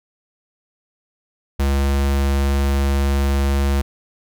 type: tone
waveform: square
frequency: 69.3 Hz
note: C#2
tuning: in tune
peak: -16 dBFS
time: 1.59-3.82 s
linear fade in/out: 10 ms
effects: none